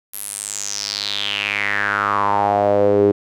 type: tone with band-pass filter sweep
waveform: sawtooth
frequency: 101.9 Hz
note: G#2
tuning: 32 cents flat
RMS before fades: -19 dBFS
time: 0.13-3.12 s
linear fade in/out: 10 ms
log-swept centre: 12000 to 370 Hz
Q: 5.7
effects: none